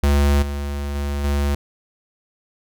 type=tone with level steps; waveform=square; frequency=71.3 Hz; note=C#2; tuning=49 cents sharp; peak=-14 / -24 / -22 / -18 dBFS; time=0.03-1.55 s; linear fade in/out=5 ms; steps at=0.42 / 0.95 / 1.24 s; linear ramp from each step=5 ms; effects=none